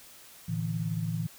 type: chord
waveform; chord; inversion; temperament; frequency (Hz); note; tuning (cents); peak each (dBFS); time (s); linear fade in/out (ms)
sine; A suspended fourth; none; equal with one note detuned; 112.25 / 146.83 / 164.81; A2 / D3 / E3; +35 / 0 / 0; -33 / -37 / -31; 0.48-1.27; 10
effects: white hiss -52 dBFS RMS until 1.38 s